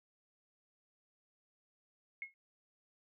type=tone with exponential decay; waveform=sine; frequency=2166 Hz; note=C#7; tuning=41 cents flat; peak=-36 dBFS; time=2.22-2.34 s; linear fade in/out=1 ms; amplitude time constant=25 ms; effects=none